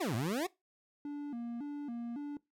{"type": "exponential two-way sweep", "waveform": "25% pulse", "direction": "down then up", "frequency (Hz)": [415.3, 105.3, 392.3], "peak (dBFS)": -28, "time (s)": [0, 0.47], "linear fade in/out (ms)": 10, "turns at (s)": 0.15}
{"type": "tone with vibrato", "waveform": "triangle", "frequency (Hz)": 261.6, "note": "C4", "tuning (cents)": 0, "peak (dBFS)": -35, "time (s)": [1.05, 2.37], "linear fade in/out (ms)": 2, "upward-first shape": "square", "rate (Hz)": 1.8, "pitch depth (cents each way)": 180}
{"effects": ["noise-tail reverb RT60 0.2 s tail -21 dB re dry", "MP3 96 kbps"]}